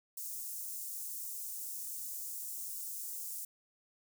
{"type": "high-pass noise", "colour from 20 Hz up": "white", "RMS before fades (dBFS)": -42, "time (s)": [0.17, 3.45], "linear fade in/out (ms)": 5, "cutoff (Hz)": 6700, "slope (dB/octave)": 24, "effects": []}